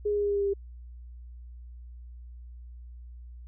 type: tone with pitch steps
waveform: sine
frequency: 415.3 / 412.7 / 410.1 / 407.5 / 404.9 / 402.3 / 399.8 / 397.2 Hz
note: G#4 / G#4 / G#4 / G#4 / G#4 / G4 / G4 / G4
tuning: 0 / -11 / -22 / -33 / -44 / +45 / +34 / +23 cents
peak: -24 dBFS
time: 0.05-0.538 s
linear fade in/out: 10 ms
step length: 61 ms
effects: added 60 Hz sine -42 dBFS peak until 3.47 s